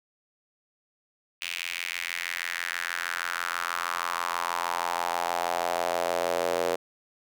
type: tone with high-pass filter sweep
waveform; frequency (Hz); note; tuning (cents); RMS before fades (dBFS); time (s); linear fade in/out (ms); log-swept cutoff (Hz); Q
square; 43.13; F1; -21; -30; 1.41-6.76; 10; 2600 to 500; 3.2
effects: none